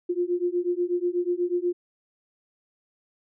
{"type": "beating tone pair", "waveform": "sine", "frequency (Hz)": [349.2, 357.4], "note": ["F4", "F4"], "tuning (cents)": [0, 40], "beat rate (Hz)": 8.2, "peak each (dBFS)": -26, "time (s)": [0.09, 1.73], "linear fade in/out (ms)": 10, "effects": []}